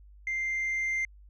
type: tone with level ramp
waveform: sine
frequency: 2093 Hz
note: C7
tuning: in tune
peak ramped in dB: -27 to -24 dBFS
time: 0.27-1.05 s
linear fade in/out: 2 ms
effects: tanh soft clip ceiling -26 dBFS + added 50 Hz sine -50 dBFS peak until 1.29 s